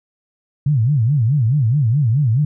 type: tone with vibrato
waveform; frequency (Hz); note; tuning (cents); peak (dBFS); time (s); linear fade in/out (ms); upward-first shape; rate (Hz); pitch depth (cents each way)
sine; 128.4; C3; -32; -12; 0.66-2.45; 5; sine; 4.7; 290
effects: none